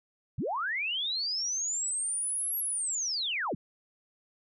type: linear two-way sweep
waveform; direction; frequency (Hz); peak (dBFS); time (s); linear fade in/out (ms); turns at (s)
sine; up then down; 77.78 to 11540 to 93.4; -29; 0.38-3.55; 5; 2.58
effects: none